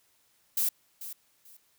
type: noise with echo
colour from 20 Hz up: violet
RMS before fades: -27 dBFS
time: 0.57-0.69 s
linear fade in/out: 5 ms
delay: 440 ms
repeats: 2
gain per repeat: -13 dB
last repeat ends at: 1.57 s
effects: white hiss -68 dBFS RMS until 1.78 s